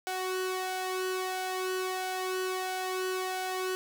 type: tone with flanger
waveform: sawtooth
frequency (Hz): 372.2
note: F#4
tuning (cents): +10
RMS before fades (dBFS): -33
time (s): 0.07-3.75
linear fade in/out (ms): 0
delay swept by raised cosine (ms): 1.4 to 2.02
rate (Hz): 1.5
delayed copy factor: +0.6
effects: none